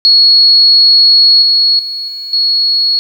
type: tone with level steps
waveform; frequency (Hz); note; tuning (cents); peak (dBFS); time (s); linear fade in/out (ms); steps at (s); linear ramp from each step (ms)
sine; 4342; C#8; -37; -3 / -6 / -17 / -20 / -8; 0.05-2.99; 0; 1.42 / 1.79 / 2.08 / 2.33; 2
effects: 7-bit